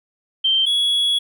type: tone pair in turn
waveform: sine / triangle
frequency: 3136 / 3360 Hz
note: G7 / G#7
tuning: 0 / +19 cents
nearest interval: minor second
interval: 119 cents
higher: second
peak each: -14 dBFS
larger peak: neither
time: 0.44-0.66 / 0.66-1.19 s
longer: second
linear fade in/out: 10 ms
effects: none